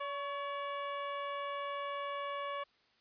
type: harmonic tone with a mistuned harmonic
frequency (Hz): 570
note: C#5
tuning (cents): +48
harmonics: 1 / 2 / 3 / 4 / 5 / 6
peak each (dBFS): -41 / -39 / -49 / -49 / -51 / -55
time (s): 0-2.64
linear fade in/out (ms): 10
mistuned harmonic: 2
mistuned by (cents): -36
effects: white hiss -70 dBFS RMS until 3 s + resampled to 11025 Hz